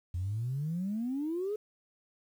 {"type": "exponential sweep", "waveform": "sine", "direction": "up", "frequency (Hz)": [84.6, 434.7], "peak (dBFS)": -30, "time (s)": [0.14, 1.56], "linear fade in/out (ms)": 5, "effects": ["tanh soft clip ceiling -26 dBFS", "10-bit"]}